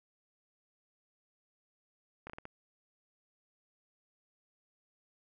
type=slowing click train; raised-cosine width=0.5 ms; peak=-29 dBFS; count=5; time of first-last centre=2.27-2.454 s; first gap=27 ms; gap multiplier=1.37; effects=none